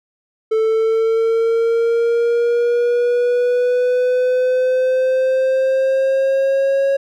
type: linear sweep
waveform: triangle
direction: up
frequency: 440 to 550 Hz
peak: -11 dBFS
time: 0.51-6.97 s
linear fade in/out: 10 ms
effects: none

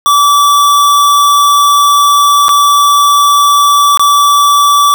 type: tone with dropouts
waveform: square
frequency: 1155 Hz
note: D6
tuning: 29 cents flat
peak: -5 dBFS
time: 0.06-4.94 s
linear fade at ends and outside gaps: 0 ms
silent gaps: 2.483-2.491 / 3.974-3.995 s
effects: none

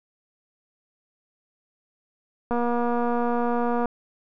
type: click train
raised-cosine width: 1 ms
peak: -13 dBFS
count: 323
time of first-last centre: 2.51-3.857 s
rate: 239 Hz
effects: none

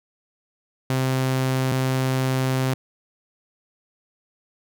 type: tone pair in turn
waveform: sawtooth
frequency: 130.81 / 130.81 Hz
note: C3 / C3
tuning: 0 / 0 cents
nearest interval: unison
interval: 0 cents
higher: neither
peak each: -16 dBFS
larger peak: neither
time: 0.9-1.72 / 1.72-2.74 s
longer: second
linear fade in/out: 2 ms
effects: none

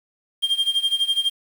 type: tone with tremolo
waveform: triangle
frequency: 3200 Hz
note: G7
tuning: 35 cents sharp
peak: -14 dBFS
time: 0.42-1.3 s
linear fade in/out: 20 ms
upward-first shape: sine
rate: 12 Hz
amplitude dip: 85%
effects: 7-bit

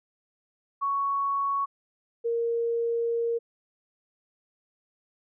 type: tone pair in turn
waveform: sine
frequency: 1113 / 465.7 Hz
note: C#6 / A#4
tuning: +7 / -2 cents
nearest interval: octave + minor third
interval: 1509 cents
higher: first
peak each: -24 dBFS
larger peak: neither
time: 0.81-1.66 / 2.24-3.39 s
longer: second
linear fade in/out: 20 ms
effects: none

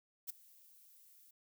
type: noise with ADSR envelope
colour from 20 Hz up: violet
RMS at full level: -39 dBFS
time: 0.27-1.31 s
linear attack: 27 ms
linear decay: 10 ms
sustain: -24 dB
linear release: 6 ms
effects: none

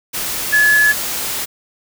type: tone in noise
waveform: sine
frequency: 1707 Hz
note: G#6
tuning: 47 cents sharp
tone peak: -9 dBFS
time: 0.52-0.93 s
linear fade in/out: 20 ms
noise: white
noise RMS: -22 dBFS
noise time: 0.13-1.46 s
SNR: +10 dB
effects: none

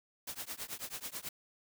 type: noise with tremolo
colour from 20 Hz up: white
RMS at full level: -39 dBFS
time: 0.27-1.29 s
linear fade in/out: 5 ms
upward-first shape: triangle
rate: 9.2 Hz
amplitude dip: 100%
effects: none

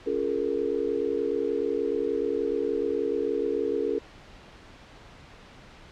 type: chord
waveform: sine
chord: Bb minor seventh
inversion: first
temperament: just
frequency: 279.7 / 349.6 / 419.5 / 466.2 Hz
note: Db4 / F4 / Ab4 / Bb4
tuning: +16 / +2 / +17 / 0 cents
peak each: -33 / -32 / -28 / -29 dBFS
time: 0.06-3.99 s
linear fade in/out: 10 ms
effects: pink hiss -49 dBFS RMS until 5.91 s + low-pass 4000 Hz 12 dB/octave

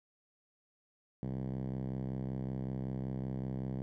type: tone with band-pass filter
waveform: 5% pulse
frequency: 65.3 Hz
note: C2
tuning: 3 cents flat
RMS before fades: -38 dBFS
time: 1.23-3.82 s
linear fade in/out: 0 ms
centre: 150 Hz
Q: 2
effects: none

